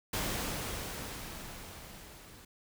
pink noise with level ramp, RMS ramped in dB -33 to -54 dBFS, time 0.13-2.45 s, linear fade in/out 5 ms, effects none

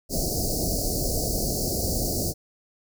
pink band-stop noise, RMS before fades -26 dBFS, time 0.09-2.34 s, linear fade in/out 50 ms, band 730 to 4400 Hz, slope 96 dB/octave, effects none

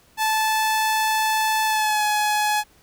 sawtooth tone with pitch glide, 873 to 843.3 Hz, A5 to G#5, -14 to +26 cents, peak -15 dBFS, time 0.17-2.64 s, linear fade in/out 50 ms, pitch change -60 cents, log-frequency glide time 1.66-2.04 s, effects pink hiss -56 dBFS RMS until 2.82 s

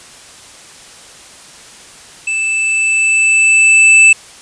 square tone with level ramp, 2637 Hz, E7, in tune, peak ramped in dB -15 to -3 dBFS, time 2.27-4.13 s, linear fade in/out 5 ms, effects white hiss -37 dBFS RMS until 4.41 s + resampled to 22050 Hz

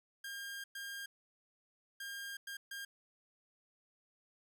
sawtooth tone bursts at uneven times, 1609 Hz, G6, 45 cents sharp, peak -39 dBFS, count 5, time 0.24-0.64 / 0.75-1.06 / 2-2.37 / 2.47-2.57 / 2.71-2.85 s, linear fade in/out 5 ms, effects none

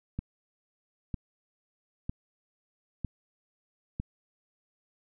click train, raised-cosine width 5 ms, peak -20 dBFS, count 5, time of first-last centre 0.19-4 s, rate 1.05 Hz, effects none

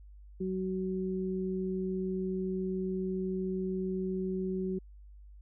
sine tone pair together, 187.2 / 374.4 Hz, F#3 / F#4, +20 / +20 cents, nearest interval octave, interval 1200 cents, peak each -33 / -34 dBFS, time 0.4-4.79 s, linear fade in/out 10 ms, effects added 50 Hz sine -49 dBFS peak until 5.41 s

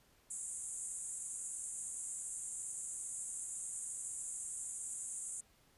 pink band-pass noise, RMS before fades -44 dBFS, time 0.3-5.41 s, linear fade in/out 10 ms, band 7000 to 10000 Hz, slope 96 dB/octave, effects pink hiss -69 dBFS RMS until 5.77 s + resampled to 32000 Hz

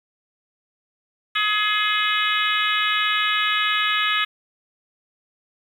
harmonic tone with a mistuned harmonic, 421.6 Hz, G#4, 26 cents sharp, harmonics 3 / 4 / 5 / 6 / 7 / 8 / 9, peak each -24 / -25 / -26 / -27 / -27 / -28 / -29 dBFS, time 1.35-4.25 s, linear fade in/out 10 ms, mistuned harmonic 7, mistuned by +17 cents, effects 8-bit

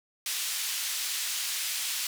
pink band-pass noise, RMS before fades -32 dBFS, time 0.26-2.07 s, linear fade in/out 2 ms, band 2900 to 15000 Hz, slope 12 dB/octave, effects none

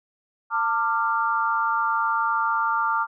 sine tone cluster, 901 / 1182 / 1389 Hz, A5 / D6 / F6, +41 / +11 / -10 cents, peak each -25 / -24 / -25 dBFS, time 0.5-3.07 s, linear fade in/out 50 ms, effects none

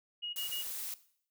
sine tone bursts, 2883 Hz, F#7, 46 cents flat, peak -35 dBFS, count 3, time 0.22-0.628 s, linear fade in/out 20 ms, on 120 ms, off 24 ms
blue noise, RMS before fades -40 dBFS, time 0.36-0.94 s, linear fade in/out 2 ms
clicks, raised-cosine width 0.5 ms, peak -39 dBFS, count 3, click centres 0.496 / 0.669 / 0.704 s
effects noise-tail reverb RT60 0.6 s tail -17 dB re dry

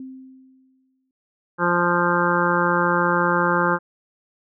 sine tone with exponential decay, 261.6 Hz, C4, in tune, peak -31 dBFS, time 0-1.11 s, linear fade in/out 2 ms, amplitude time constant 240 ms
harmonic tone, 174.61 Hz, F3, in tune, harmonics 1 / 2 / 3 / 5 / 6 / 7 / 8 / 9, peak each -25 / -25 / -25 / -25 / -25 / -25 / -25 / -25 dBFS, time 1.58-3.79 s, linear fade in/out 50 ms
effects none

